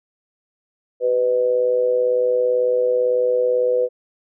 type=tone with amplitude modulation; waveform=sine; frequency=498.4 Hz; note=B4; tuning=16 cents sharp; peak=-12 dBFS; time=1-3.89 s; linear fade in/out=50 ms; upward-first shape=sine; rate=118 Hz; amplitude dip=65%; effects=none